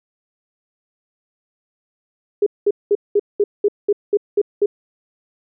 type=tone bursts; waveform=sine; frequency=410 Hz; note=G#4; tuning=22 cents flat; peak=-11 dBFS; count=10; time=2.42-4.66 s; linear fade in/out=5 ms; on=44 ms; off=200 ms; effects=none